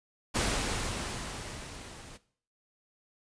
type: noise with level ramp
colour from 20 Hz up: pink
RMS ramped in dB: -28 to -49 dBFS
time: 0.34-2.18 s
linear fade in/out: 20 ms
effects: noise-tail reverb RT60 0.5 s tail -17 dB re dry + resampled to 22050 Hz